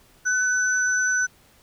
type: tone pair together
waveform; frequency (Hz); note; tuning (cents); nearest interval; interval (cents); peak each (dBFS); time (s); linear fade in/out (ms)
sine; 1501 / 6004; F#6 / F#8; +24 / +24; 2 octaves; 2400; -20 / -26; 0.25-1.27; 20
effects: pink hiss -56 dBFS RMS until 1.62 s